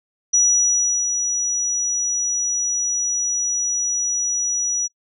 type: tone with ADSR envelope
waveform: sine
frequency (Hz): 5850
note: F#8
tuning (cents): -21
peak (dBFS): -12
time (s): 0.33-4.88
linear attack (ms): 12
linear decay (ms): 720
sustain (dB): -7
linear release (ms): 24
effects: noise-tail reverb RT60 0.1 s tail -23 dB re dry